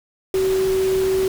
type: tone in noise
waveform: sine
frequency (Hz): 379.7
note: F#4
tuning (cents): +45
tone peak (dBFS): -16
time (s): 0.34-1.28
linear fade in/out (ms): 2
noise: pink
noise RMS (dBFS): -31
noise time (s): 0.34-1.28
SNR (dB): +12
effects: none